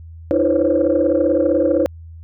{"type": "tone cluster", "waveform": "sine", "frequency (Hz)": [306.3, 338.4, 498.4, 534, 554], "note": ["D#4", "E4", "B4", "C5", "C#5"], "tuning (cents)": [-27, 45, 16, 35, -1], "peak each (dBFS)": -19, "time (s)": [0.31, 1.86], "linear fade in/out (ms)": 0, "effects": ["tanh soft clip ceiling -5 dBFS", "added 82 Hz sine -34 dBFS peak until 2.23 s"]}